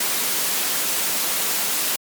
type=high-pass noise; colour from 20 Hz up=white; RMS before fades=-22 dBFS; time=0-1.96 s; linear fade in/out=5 ms; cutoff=160 Hz; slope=24 dB/octave; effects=MP3 96 kbps